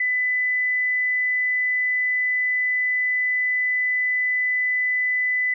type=tone; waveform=sine; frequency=2000 Hz; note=B6; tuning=21 cents sharp; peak=-19 dBFS; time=0-5.54 s; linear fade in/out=5 ms; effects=none